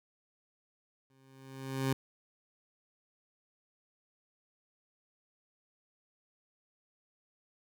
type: tone with exponential growth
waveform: 20% pulse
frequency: 133.6 Hz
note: C3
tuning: 36 cents sharp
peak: -22 dBFS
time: 1.1-1.93 s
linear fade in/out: 2 ms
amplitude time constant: 180 ms
effects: none